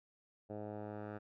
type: tone with low-pass filter sweep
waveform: 10% pulse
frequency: 105 Hz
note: G#2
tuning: 19 cents sharp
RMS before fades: -45 dBFS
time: 0.49-1.19 s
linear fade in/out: 20 ms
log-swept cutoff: 640 to 1300 Hz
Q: 1.8
effects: none